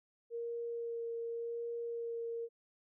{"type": "tone with vibrato", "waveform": "sine", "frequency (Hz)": 466.2, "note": "A#4", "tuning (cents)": 0, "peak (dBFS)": -37, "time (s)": [0.3, 2.49], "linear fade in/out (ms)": 50, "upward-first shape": "sine", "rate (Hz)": 0.88, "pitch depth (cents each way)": 11, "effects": []}